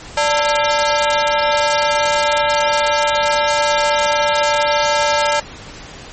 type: ring-modulated tone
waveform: sawtooth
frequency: 740 Hz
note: F#5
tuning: in tune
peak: -6 dBFS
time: 0.17-5.4 s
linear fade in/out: 5 ms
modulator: 154 Hz
effects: pink hiss -35 dBFS RMS until 6.12 s + MP3 32 kbps